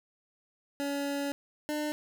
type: tone pair in turn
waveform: 25% pulse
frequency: 282.5 / 300.2 Hz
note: C#4 / D4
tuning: +33 / +38 cents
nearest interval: minor second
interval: 105 cents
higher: second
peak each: -27 dBFS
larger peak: neither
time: 0.8-1.32 / 1.69-1.92 s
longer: first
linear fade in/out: 0 ms
effects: none